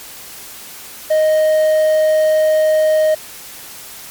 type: tone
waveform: triangle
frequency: 622.3 Hz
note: D#5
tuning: in tune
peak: -8 dBFS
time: 1.1-3.15 s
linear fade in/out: 10 ms
effects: white hiss -34 dBFS RMS until 4.1 s + MP3 96 kbps